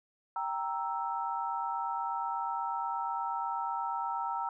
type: chord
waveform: sine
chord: E diminished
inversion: first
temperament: equal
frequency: 784 / 932.3 / 1318.5 Hz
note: G5 / Bb5 / E6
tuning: 0 / 0 / 0 cents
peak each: -37 / -34 / -37 dBFS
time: 0.36-4.49 s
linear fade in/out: 2 ms
effects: none